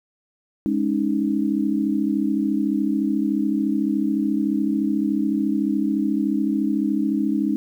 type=chord; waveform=sine; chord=Ab suspended fourth; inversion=none; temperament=equal; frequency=207.7 / 277.2 / 311.1 Hz; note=Ab3 / Db4 / Eb4; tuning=0 / 0 / 0 cents; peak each=-23 dBFS; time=0.66-7.56 s; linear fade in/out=0 ms; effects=9-bit